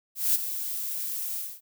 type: noise with ADSR envelope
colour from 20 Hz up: violet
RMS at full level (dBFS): -21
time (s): 0.15-1.61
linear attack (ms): 200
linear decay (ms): 13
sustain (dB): -11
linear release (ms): 240
effects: none